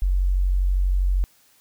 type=tone; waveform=sine; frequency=46.25 Hz; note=F#1; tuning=in tune; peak=-17 dBFS; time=0.02-1.24 s; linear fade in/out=0 ms; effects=white hiss -58 dBFS RMS until 1.6 s